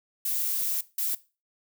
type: noise bursts at uneven times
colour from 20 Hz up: violet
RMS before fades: -28 dBFS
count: 2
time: 0.25-0.81 / 0.98-1.15 s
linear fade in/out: 5 ms
effects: noise-tail reverb RT60 0.3 s tail -18 dB re dry